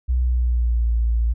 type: tone with pitch glide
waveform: sine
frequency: 62.2 to 57.37 Hz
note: B1 to A#1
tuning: +13 to -27 cents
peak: -16 dBFS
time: 0.08-1.34 s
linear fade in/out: 20 ms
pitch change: -140 cents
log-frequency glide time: 0.21-0.91 s
effects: none